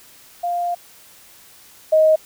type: tone pair in turn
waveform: sine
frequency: 700 / 627.5 Hz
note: F5 / D#5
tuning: +4 / +15 cents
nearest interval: major second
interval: 189 cents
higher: first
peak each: -19 / -10 dBFS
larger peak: second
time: 0.43-0.75 / 1.92-2.16 s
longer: first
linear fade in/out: 10 ms
effects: white hiss -47 dBFS RMS until 2.25 s